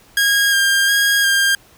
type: tone with vibrato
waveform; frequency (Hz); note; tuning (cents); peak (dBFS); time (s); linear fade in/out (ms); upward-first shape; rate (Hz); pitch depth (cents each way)
sawtooth; 1618; G#6; -46; -9; 0.17-1.55; 2; square; 1.4; 17
effects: pink hiss -49 dBFS RMS until 1.77 s